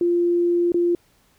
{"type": "tone with dropouts", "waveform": "sine", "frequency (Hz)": 347.1, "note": "F4", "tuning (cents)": -11, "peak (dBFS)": -16, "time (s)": [0.01, 0.95], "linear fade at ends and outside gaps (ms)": 2, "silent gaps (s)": [0.72, 0.743], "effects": ["pink hiss -60 dBFS RMS until 1.38 s"]}